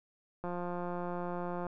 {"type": "click train", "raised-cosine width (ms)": 1, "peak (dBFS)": -25, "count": 217, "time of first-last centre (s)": [0.44, 1.667], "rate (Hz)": 176, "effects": []}